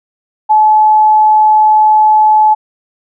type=tone; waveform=sine; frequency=859 Hz; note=A5; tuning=42 cents flat; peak=-4 dBFS; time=0.49-2.55 s; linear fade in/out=20 ms; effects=none